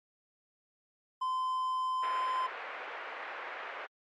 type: tone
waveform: triangle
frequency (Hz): 1029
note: C6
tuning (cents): -29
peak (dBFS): -28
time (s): 1.21-2.47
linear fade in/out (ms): 10
type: band-pass noise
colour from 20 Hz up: white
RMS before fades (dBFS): -42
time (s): 2.02-3.87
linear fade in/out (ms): 20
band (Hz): 450 to 2100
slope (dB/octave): 24
effects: MP3 48 kbps